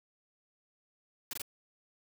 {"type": "noise bursts", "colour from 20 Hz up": "white", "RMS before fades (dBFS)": -38, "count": 3, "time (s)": [1.31, 1.418], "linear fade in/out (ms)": 2, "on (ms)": 22, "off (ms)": 21, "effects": []}